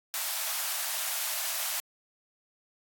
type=high-pass noise; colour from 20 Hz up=white; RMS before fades=-32 dBFS; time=0.14-1.8 s; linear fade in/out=0 ms; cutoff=590 Hz; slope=96 dB/octave; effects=AAC 64 kbps